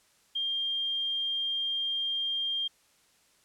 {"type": "tone", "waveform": "sine", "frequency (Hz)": 3200, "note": "G7", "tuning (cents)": 35, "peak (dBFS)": -28, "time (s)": [0.35, 2.68], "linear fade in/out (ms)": 10, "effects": ["white hiss -65 dBFS RMS until 3.44 s", "low-pass 10000 Hz 12 dB/octave"]}